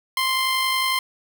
15% pulse tone with amplitude modulation, 1046.5 Hz, C6, in tune, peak -12 dBFS, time 0.17-0.99 s, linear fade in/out 2 ms, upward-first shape sine, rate 50.9 Hz, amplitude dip 25%, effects none

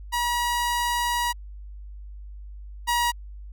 sawtooth tone pair in turn, 961 / 956.5 Hz, B5 / A#5, -48 / +44 cents, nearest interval unison, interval 8 cents, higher first, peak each -19 / -17 dBFS, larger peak second, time 0.12-1.33 / 2.87-3.12 s, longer first, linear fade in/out 20 ms, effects added 50 Hz sine -37 dBFS peak until 3.52 s

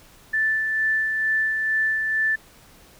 sine tone with tremolo, 1760 Hz, A6, in tune, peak -18 dBFS, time 0.33-2.36 s, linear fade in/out 10 ms, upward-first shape sine, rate 2.2 Hz, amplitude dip 35%, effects pink hiss -51 dBFS RMS until 2.99 s

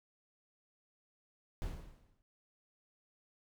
brown noise with exponential decay, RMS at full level -37 dBFS, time 1.62-2.22 s, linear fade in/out 0 ms, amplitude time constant 130 ms, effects none

